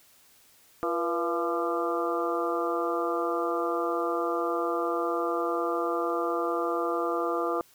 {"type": "harmonic tone with a mistuned harmonic", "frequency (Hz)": 170.9, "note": "F3", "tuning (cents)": -37, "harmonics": [2, 3, 4, 5, 6, 7, 8], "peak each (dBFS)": [-31, -31, -33, -40, -40, -31, -41], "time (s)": [0.83, 7.61], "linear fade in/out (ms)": 0, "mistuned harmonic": 3, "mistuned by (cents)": -84, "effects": ["white hiss -59 dBFS RMS until 7.74 s"]}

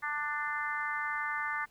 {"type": "harmonic tone", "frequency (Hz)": 295.9, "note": "D4", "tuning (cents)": 13, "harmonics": [3, 4, 5, 6, 7], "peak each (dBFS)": [-40, -37, -39, -36, -40], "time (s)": [0.02, 1.66], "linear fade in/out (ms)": 20, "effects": ["pink hiss -65 dBFS RMS until 1.7 s"]}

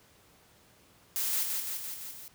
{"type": "noise with echo", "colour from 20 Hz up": "blue", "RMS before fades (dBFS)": -31, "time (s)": [1.16, 1.43], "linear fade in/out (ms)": 0, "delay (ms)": 170, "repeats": 5, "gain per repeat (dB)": -3, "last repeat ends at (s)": 2.28, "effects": ["pink hiss -61 dBFS RMS until 2.34 s", "high-pass 60 Hz 12 dB/octave"]}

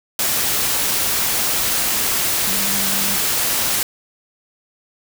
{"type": "tone in noise", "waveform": "sine", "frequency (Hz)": 196.9, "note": "G3", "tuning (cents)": 8, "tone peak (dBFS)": -29, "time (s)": [2.47, 3.16], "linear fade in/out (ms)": 2, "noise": "white", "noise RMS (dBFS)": -19, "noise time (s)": [0.19, 3.83], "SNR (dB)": -13, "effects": []}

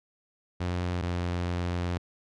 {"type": "tone pair in turn", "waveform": "sawtooth", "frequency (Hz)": [88.9, 87.93], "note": ["F2", "F2"], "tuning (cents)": [31, 12], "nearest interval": "unison", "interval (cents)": 19, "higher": "first", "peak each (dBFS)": -24, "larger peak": "neither", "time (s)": [[0.6, 1.02], [1.02, 1.98]], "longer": "second", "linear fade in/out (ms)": 10, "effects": ["low-pass 5000 Hz 12 dB/octave"]}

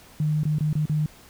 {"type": "tone with dropouts", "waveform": "sine", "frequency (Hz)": 152.3, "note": "D#3", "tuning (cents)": -37, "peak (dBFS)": -20, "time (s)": [0.2, 1.06], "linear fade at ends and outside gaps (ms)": 2, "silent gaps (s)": [[0.434, 0.453], [0.585, 0.607], [0.73, 0.753], [0.856, 0.896]], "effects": ["pink hiss -50 dBFS RMS until 1.29 s"]}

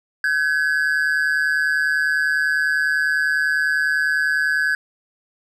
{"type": "ring-modulated tone", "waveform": "triangle", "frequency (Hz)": 1603, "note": "G6", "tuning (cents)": 38, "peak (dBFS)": -12, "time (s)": [0.24, 4.75], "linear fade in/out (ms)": 2, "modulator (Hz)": 75, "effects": []}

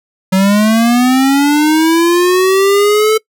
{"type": "linear sweep", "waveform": "square", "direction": "up", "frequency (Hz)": [186.1, 440], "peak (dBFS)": -8, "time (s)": [0.32, 3.18], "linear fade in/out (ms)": 10, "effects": ["noise-tail reverb RT60 0.1 s tail -23 dB re dry"]}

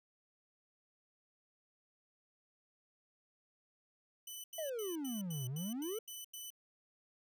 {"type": "tone bursts", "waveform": "10% pulse", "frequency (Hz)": 2995, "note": "F#7", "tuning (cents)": 20, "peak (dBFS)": -37, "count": 9, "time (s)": [4.27, 6.504], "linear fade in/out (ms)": 5, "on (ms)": 170, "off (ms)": 88}
{"type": "exponential two-way sweep", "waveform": "triangle", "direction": "down then up", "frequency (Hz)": [668, 121.4, 465.9], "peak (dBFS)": -36, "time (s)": [4.58, 5.99], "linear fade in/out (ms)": 5, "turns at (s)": 5.47}
{"effects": []}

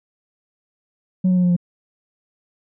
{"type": "tone with pitch steps", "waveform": "sine", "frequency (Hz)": [185, 182.56, 180.15, 177.77, 175.43], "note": ["F#3", "F#3", "F#3", "F3", "F3"], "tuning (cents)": [0, -23, -46, 31, 8], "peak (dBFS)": -11, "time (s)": [1.24, 1.565], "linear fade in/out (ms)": 10, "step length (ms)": 65, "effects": ["tanh soft clip ceiling -12 dBFS"]}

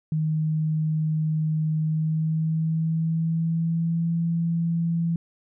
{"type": "tone with pitch glide", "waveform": "sine", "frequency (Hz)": [156.2, 167.41], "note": ["D#3", "E3"], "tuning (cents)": [7, 27], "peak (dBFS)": -21, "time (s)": [0.12, 5.16], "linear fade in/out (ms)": 2, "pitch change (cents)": 120, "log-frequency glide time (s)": [1.78, 4.13], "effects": []}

